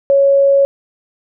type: tone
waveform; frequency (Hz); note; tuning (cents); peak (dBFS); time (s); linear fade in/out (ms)
sine; 554.4; C#5; 0; -7; 0.1-0.65; 0
effects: none